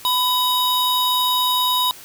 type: tone pair together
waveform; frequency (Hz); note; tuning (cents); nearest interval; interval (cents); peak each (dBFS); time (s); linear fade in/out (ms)
square; 997 / 3774; B5 / A#7; +16 / +21; octave + major seventh; 2305; -20; 0.05-1.91; 0
effects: white hiss -41 dBFS RMS until 2.04 s